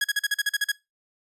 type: tone bursts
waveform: sawtooth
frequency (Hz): 1663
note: G#6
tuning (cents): +2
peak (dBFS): -17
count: 10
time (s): 0.01-0.718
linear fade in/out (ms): 5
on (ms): 33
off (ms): 42
effects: noise-tail reverb RT60 0.2 s tail -20 dB re dry + resampled to 32000 Hz